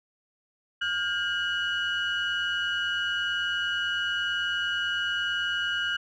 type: tone cluster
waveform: sine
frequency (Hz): 1420 / 1599 / 2925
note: F6 / G6 / F#7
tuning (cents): +28 / +34 / -21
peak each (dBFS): -29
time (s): 0.81-5.97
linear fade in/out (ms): 10
effects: tanh soft clip ceiling -20 dBFS